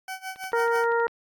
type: tone with tremolo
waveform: 20% pulse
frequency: 758 Hz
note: F#5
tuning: 42 cents sharp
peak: -26 dBFS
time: 0.08-0.86 s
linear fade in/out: 2 ms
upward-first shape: sine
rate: 6.1 Hz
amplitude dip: 90%
type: click train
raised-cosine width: 0.3 ms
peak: -31 dBFS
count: 10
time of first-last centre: 0.36-1.08 s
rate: 12.5 Hz
type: harmonic tone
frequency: 466.2 Hz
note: A#4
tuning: in tune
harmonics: 1 / 2 / 3 / 4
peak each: -23 / -26 / -28 / -34 dBFS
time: 0.53-1.07 s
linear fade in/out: 2 ms
effects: AAC 64 kbps